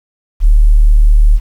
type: tone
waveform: sine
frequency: 37.42 Hz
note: D1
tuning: 33 cents sharp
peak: -3 dBFS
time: 0.4-1.4 s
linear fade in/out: 50 ms
effects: 7-bit